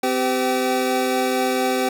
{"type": "tone cluster", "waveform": "square", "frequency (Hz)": [258.1, 390.1, 509, 770], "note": ["C4", "G4", "C5", "G5"], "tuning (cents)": [-23, -8, -48, -31], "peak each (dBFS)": -25, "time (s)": [0.03, 1.89], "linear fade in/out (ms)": 5, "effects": []}